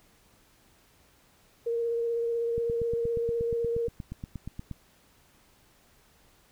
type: tone with vibrato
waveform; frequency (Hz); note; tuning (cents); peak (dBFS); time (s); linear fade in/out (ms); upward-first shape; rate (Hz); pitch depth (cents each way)
sine; 466.1; A#4; 0; -26; 1.66-3.88; 10; sine; 16; 15
type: click train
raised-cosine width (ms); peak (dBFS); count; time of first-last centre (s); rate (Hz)
5; -24; 19; 2.58-4.713; 8.44
effects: pink hiss -62 dBFS RMS until 6.51 s